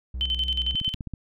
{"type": "tone with vibrato", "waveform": "triangle", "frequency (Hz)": 61.74, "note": "B1", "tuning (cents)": 0, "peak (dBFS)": -27, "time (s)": [0.14, 0.75], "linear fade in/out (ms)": 5, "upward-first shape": "sine", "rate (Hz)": 3.5, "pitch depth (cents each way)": 50}
{"type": "tone with tremolo", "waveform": "sine", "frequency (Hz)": 3070, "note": "G7", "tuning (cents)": -37, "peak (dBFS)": -22, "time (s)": [0.21, 0.94], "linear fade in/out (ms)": 0, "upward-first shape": "square", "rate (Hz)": 11, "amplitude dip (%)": 70}
{"type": "click train", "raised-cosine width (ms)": 5, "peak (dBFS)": -21, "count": 7, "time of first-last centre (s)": [0.75, 1.137], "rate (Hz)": 15.5}
{"effects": []}